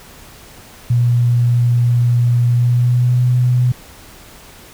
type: tone with pitch glide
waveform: sine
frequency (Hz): 120.5 to 124.25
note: B2 to B2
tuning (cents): -42 to +11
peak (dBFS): -10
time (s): 0.9-3.72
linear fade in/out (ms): 5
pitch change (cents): +53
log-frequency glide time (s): 2.48-3.23
effects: pink hiss -40 dBFS RMS until 4.73 s